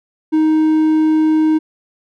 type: tone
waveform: triangle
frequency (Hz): 312.7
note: D#4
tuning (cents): +9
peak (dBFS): -8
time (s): 0.32-1.59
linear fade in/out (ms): 20
effects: none